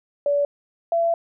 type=tone pair in turn; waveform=sine; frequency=574 / 673.6 Hz; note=D5 / E5; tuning=-40 / +37 cents; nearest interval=minor third; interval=277 cents; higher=second; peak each=-17 dBFS; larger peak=neither; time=0.26-0.45 / 0.92-1.14 s; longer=second; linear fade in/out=2 ms; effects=none